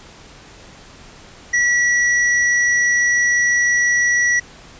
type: tone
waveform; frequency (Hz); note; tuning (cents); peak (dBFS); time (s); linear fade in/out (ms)
square; 1939; B6; -32; -14; 1.53-4.4; 10
effects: pink hiss -42 dBFS RMS until 4.79 s + resampled to 16000 Hz